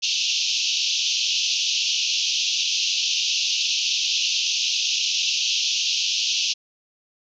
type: band-pass noise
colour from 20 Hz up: pink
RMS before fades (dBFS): -23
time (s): 0.02-6.54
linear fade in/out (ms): 20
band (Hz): 2600 to 6400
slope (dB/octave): 96
effects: none